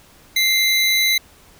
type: tone pair together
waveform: square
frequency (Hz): 2093 / 3951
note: C7 / B7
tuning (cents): 0 / 0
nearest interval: major seventh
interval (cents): 1100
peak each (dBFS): -18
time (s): 0.36-1.18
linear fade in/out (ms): 5
effects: pink hiss -49 dBFS RMS until 1.59 s